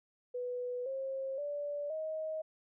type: tone with pitch steps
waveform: sine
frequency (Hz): 493.9 / 535.5 / 580.6 / 629.5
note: B4 / C5 / D5 / D#5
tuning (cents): 0 / +40 / -20 / +20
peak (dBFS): -35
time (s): 0.34-2.42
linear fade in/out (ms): 10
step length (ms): 520
effects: none